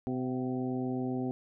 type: harmonic tone with a mistuned harmonic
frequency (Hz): 127.6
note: C3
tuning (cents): -43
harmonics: 1 / 2 / 3 / 4 / 5 / 6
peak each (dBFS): -38 / -32 / -38 / -45 / -46 / -44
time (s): 0.07-1.31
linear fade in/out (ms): 0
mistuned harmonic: 5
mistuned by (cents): +72
effects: none